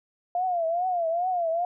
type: tone with vibrato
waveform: sine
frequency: 696 Hz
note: F5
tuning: 6 cents flat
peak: -23 dBFS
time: 0.35-1.65 s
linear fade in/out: 2 ms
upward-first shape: triangle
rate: 2.4 Hz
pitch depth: 140 cents each way
effects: none